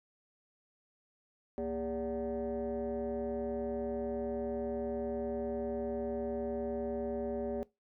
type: tone with frequency modulation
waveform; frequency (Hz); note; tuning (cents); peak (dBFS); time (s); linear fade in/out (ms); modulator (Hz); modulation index
sine; 405.1; G#4; -43; -32; 1.58-7.63; 0; 170; 1.4
effects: noise-tail reverb RT60 0.2 s tail -21 dB re dry + tanh soft clip ceiling -30 dBFS